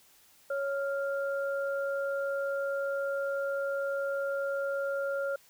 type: tone pair together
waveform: sine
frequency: 554.4 / 1394.7 Hz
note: C#5 / F6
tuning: 0 / -3 cents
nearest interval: octave + major third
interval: 1597 cents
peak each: -30 / -36 dBFS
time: 0.5-5.36 s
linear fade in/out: 5 ms
effects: white hiss -61 dBFS RMS until 5.49 s